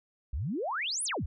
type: exponential two-way sweep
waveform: sine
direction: up then down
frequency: 55 to 11130 to 55 Hz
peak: -30 dBFS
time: 0.33-1.26 s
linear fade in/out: 5 ms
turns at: 1.04 s
effects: none